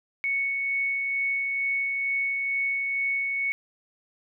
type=tone with tremolo; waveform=sine; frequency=2217 Hz; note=C#7; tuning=in tune; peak=-23 dBFS; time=0.24-3.52 s; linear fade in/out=0 ms; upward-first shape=sine; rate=2.2 Hz; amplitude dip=25%; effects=none